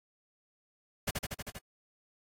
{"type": "noise with echo", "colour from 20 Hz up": "pink", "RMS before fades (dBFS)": -32, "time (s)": [1.07, 1.11], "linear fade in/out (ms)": 10, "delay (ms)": 79, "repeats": 6, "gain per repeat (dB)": -2, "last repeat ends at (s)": 1.584, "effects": ["AAC 48 kbps"]}